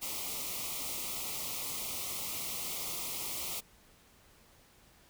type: band-stop noise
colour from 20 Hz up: white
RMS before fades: -38 dBFS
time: 0.01-3.61 s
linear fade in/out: 20 ms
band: 1300 to 2000 Hz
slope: 96 dB/octave
effects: pink hiss -62 dBFS RMS until 5.09 s